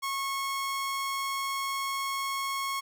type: tone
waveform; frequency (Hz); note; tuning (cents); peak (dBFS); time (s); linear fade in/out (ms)
sawtooth; 1094; C#6; -23; -26; 0.02-2.81; 20
effects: none